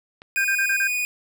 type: click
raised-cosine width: 0.3 ms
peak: -25 dBFS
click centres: 0.219 s
type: tone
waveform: 45% pulse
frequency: 2469 Hz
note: D#7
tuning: 14 cents flat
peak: -22 dBFS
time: 0.36-1.05 s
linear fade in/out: 0 ms
type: tone bursts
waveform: sine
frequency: 1583 Hz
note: G6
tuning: 17 cents sharp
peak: -20 dBFS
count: 5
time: 0.37-0.874 s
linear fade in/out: 5 ms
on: 76 ms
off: 31 ms
effects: none